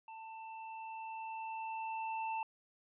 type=tone with level ramp; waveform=square; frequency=890 Hz; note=A5; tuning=20 cents sharp; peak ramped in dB=-48 to -36 dBFS; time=0.08-2.43 s; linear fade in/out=2 ms; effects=resampled to 8000 Hz